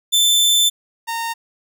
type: tone pair in turn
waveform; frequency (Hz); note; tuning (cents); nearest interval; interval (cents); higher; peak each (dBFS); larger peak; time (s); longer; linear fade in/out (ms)
sawtooth; 3537 / 919.7; A7 / A#5; +8 / -24; octave + major seventh; 2332; first; -9 / -18; first; 0.12-0.7 / 1.07-1.34; first; 20
effects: none